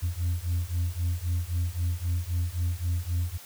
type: beating tone pair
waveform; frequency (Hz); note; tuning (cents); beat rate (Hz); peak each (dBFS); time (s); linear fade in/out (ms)
sine; 84.9 / 88.7; F2 / F2; -48 / +27; 3.8; -27; 0.02-3.38; 20
effects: tanh soft clip ceiling -22 dBFS + white hiss -47 dBFS RMS until 3.45 s